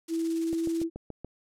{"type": "noise with tremolo", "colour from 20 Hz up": "blue", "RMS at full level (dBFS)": -40, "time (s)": [0.08, 0.84], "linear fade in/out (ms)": 5, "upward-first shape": "square", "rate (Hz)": 18, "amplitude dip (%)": 50}
{"type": "tone with pitch glide", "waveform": "sine", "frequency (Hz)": [328.6, 330.5], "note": ["E4", "E4"], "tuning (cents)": [-5, 5], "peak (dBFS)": -26, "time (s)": [0.08, 0.9], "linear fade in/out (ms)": 50, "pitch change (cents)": 10, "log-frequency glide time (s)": [0.48, 0.66]}
{"type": "click train", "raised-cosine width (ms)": 2, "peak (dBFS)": -25, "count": 6, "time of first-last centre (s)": [0.53, 1.246], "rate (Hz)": 6.98}
{"effects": ["low-pass 8000 Hz 12 dB/octave"]}